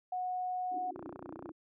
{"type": "tone", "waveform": "sine", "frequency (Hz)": 732, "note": "F#5", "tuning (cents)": -19, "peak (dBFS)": -33, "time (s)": [0.12, 0.91], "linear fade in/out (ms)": 5}
{"type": "band-pass noise", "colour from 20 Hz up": "pink", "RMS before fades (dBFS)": -49, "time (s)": [0.71, 1.52], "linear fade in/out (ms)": 5, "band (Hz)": [280, 370], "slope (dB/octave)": 96}
{"type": "click train", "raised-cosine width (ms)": 1, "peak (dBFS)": -30, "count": 17, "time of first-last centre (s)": [0.96, 1.492], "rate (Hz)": 30.1}
{"effects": ["high-pass 100 Hz 12 dB/octave"]}